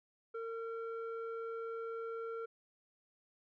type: tone with low-pass filter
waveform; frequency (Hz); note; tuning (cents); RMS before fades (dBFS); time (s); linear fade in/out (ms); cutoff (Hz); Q
square; 456; A#4; -38; -42; 0.34-2.46; 10; 1100; 6.4
effects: none